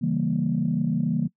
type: chord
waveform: sine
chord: C# diminished seventh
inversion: none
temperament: equal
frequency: 138.59 / 164.81 / 196 / 233.1 Hz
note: C#3 / E3 / G3 / Bb3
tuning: 0 / 0 / 0 / 0 cents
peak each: -29 / -25 / -28 / -25 dBFS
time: 0.01-1.28 s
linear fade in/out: 20 ms
effects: noise-tail reverb RT60 0.1 s tail -22 dB re dry + tanh soft clip ceiling -12 dBFS